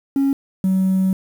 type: tone pair in turn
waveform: triangle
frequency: 274.8 / 189.01 Hz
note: C#4 / F#3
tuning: -15 / +37 cents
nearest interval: tritone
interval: 648 cents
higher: first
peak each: -11 dBFS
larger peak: neither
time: 0.16-0.33 / 0.64-1.13 s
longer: second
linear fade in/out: 2 ms
effects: tanh soft clip ceiling -10 dBFS + 7-bit